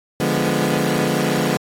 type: chord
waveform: 20% pulse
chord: D diminished seventh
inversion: none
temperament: equal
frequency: 146.83 / 174.61 / 207.7 / 246.9 Hz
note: D3 / F3 / Ab3 / Cb4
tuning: 0 / 0 / 0 / 0 cents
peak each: -18 dBFS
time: 0.2-1.57 s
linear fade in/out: 2 ms
effects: AAC 48 kbps